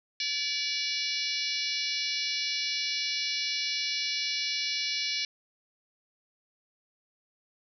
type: harmonic tone with a mistuned harmonic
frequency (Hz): 576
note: D5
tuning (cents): -34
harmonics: 3 / 4 / 5 / 6 / 7 / 8 / 9 / 10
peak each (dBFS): -45 / -35 / -38 / -38 / -35 / -37 / -35 / -40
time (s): 0.2-5.25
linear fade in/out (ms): 2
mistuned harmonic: 8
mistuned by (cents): -71
effects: none